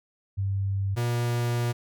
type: tone pair in turn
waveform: sine / 45% pulse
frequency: 98 / 119.59 Hz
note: G2 / A#2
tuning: 0 / +45 cents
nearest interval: minor third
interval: 345 cents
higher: second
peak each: -24 dBFS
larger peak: neither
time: 0.37-0.96 / 0.96-1.73 s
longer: second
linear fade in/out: 20 ms
effects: none